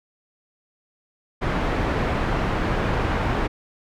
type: low-pass noise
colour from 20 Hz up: pink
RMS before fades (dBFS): -23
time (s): 1.41-3.48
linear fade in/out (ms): 20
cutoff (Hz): 1800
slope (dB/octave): 12
effects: none